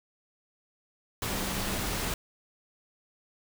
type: tone in noise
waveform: sine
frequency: 194.6 Hz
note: G3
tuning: 12 cents flat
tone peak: -38 dBFS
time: 1.3-1.84 s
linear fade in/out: 2 ms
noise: pink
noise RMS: -32 dBFS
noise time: 1.22-2.14 s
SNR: -9 dB
effects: none